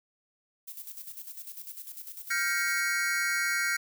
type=noise with tremolo; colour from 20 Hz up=violet; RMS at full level=-41 dBFS; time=0.67-2.81 s; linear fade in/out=10 ms; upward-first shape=square; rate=10 Hz; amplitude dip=60%
type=chord; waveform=square; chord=G half-diminished seventh; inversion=third; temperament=equal with one note detuned; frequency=1396.9 / 1568 / 1894 / 2217 Hz; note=F6 / G6 / Bb6 / Db7; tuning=0 / 0 / +27 / 0 cents; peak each=-33 dBFS; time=2.3-3.77 s; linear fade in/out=10 ms
effects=none